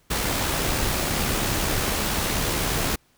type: noise with amplitude modulation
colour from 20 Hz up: pink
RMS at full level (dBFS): -23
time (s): 0.1-2.96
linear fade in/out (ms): 10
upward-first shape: sine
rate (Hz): 71.5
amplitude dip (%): 30
effects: pink hiss -62 dBFS RMS until 3.17 s